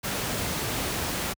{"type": "noise", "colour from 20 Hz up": "pink", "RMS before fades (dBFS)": -29, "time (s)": [0.03, 1.34], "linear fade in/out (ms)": 20, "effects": ["high-pass 60 Hz 12 dB/octave"]}